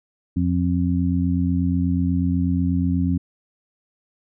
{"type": "harmonic tone", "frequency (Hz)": 88.2, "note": "F2", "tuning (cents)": 18, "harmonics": [1, 2, 3], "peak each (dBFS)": [-22, -22, -22], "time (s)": [0.36, 3.18], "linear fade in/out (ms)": 10, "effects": []}